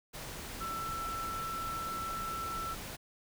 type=tone in noise; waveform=sine; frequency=1332 Hz; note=E6; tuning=18 cents sharp; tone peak=-36 dBFS; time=0.6-2.75 s; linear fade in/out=20 ms; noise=pink; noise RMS=-43 dBFS; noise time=0.13-2.97 s; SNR=+4 dB; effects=none